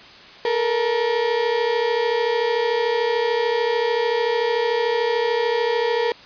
35% pulse tone pair together, 440 / 473.5 Hz, A4 / A#4, 0 / +27 cents, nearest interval minor second, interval 127 cents, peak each -22 / -18 dBFS, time 0.45-6.12 s, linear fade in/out 2 ms, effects white hiss -43 dBFS RMS until 6.25 s + resampled to 11025 Hz

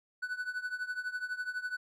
triangle tone with tremolo, 1490 Hz, F#6, 12 cents sharp, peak -29 dBFS, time 0.22-1.77 s, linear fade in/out 10 ms, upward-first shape triangle, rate 12 Hz, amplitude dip 90%, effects none

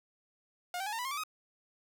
sawtooth tone with pitch steps, 714 / 774.1 / 839.3 / 910 / 986.7 / 1069.8 / 1159.9 / 1257.6 Hz, F5 / G5 / G#5 / A#5 / B5 / C6 / D6 / D#6, +38 / -22 / +18 / -42 / -2 / +38 / -22 / +18 cents, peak -31 dBFS, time 0.74-1.236 s, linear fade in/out 2 ms, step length 62 ms, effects none

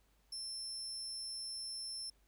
35% pulse tone, 5340 Hz, E8, 22 cents sharp, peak -39 dBFS, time 0.32-2.1 s, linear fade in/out 5 ms, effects added 50 Hz sine -70 dBFS peak until 2.27 s + pink hiss -75 dBFS RMS until 2.27 s

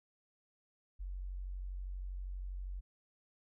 sine tone, 46.25 Hz, F#1, in tune, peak -39 dBFS, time 0.99-2.81 s, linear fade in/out 20 ms, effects none

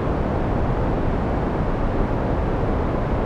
pink low-pass noise, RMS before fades -21 dBFS, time 0-3.25 s, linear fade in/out 0 ms, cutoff 870 Hz, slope 12 dB/octave, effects none

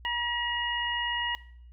harmonic tone, 957 Hz, A#5, 45 cents sharp, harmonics 1 / 2 / 3, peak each -32 / -32 / -32 dBFS, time 0.05-1.35 s, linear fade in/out 0 ms, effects noise-tail reverb RT60 0.6 s tail -19 dB re dry + added 60 Hz sine -47 dBFS peak until 1.72 s

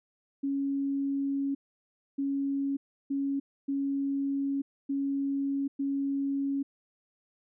sine tone bursts at uneven times, 277 Hz, C#4, 1 cent flat, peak -27 dBFS, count 6, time 0.43-1.55 / 2.18-2.77 / 3.1-3.4 / 3.68-4.62 / 4.89-5.68 / 5.79-6.63 s, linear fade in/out 10 ms, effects none

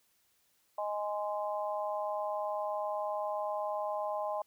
harmonic tone, 207.7 Hz, G#3, in tune, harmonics 3 / 4 / 5, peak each -35 / -37 / -39 dBFS, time 0.78-4.42 s, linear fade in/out 5 ms, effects white hiss -72 dBFS RMS until 4.46 s

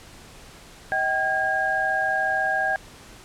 sine tone cluster, 635 / 769 / 1627 Hz, D#5 / G5 / G#6, +35 / -33 / -36 cents, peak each -29 / -25 / -23 dBFS, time 0.92-2.76 s, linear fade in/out 0 ms, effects pink hiss -46 dBFS RMS until 3.24 s + low-pass 10000 Hz 12 dB/octave

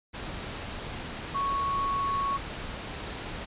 sine tone in noise, 1108.7 Hz, C#6, in tune, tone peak -26 dBFS, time 1.34-2.38 s, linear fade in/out 20 ms, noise pink, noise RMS -37 dBFS, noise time 0.13-3.46 s, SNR +8 dB, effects resampled to 8000 Hz

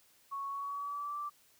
sine tone with pitch glide, 1108.7 to 1170.6 Hz, C#6 to D6, 0 to -6 cents, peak -36 dBFS, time 0.31-1.3 s, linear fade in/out 20 ms, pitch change +94 cents, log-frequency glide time 0.48-1.18 s, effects white hiss -66 dBFS RMS until 1.59 s

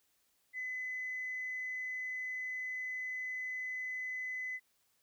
sine tone, 2017 Hz, B6, 36 cents sharp, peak -36 dBFS, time 0.53-4.6 s, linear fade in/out 50 ms, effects tanh soft clip ceiling -32 dBFS + white hiss -75 dBFS RMS until 5.02 s

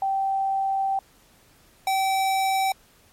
sine / square tone pair in turn, 778 / 770.4 Hz, G5 / G5, -13 / -30 cents, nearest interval unison, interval 17 cents, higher first, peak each -21 dBFS, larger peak neither, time 0.02-0.99 / 1.87-2.72 s, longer first, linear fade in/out 2 ms, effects pink hiss -57 dBFS RMS until 3.12 s + MP3 64 kbps

